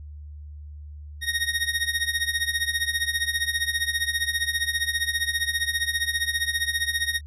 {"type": "tone with tremolo", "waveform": "25% pulse", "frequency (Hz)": 1864.7, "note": "A#6", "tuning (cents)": 0, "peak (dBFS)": -16, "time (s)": [1.21, 7.21], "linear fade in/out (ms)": 50, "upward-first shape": "triangle", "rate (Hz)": 15, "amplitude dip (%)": 90, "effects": ["added 74 Hz sine -37 dBFS peak until 7.26 s", "resampled to 32000 Hz"]}